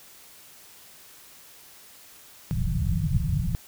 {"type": "low-pass noise", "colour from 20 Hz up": "white", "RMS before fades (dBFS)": -25, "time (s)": [2.51, 3.55], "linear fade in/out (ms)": 0, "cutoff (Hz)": 180, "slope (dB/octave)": 96, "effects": ["white hiss -50 dBFS RMS until 3.67 s"]}